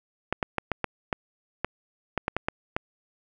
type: clicks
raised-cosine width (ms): 0.5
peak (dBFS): -10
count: 12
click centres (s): 0.326 / 0.428 / 0.583 / 0.717 / 0.843 / 1.128 / 1.646 / 2.177 / 2.281 / 2.366 / 2.485 / 2.765
effects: none